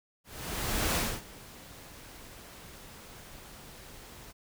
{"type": "noise with ADSR envelope", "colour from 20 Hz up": "pink", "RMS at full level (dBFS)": -28, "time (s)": [0.24, 4.33], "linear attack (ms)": 720, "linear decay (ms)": 250, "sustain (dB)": -21, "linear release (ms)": 27, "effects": []}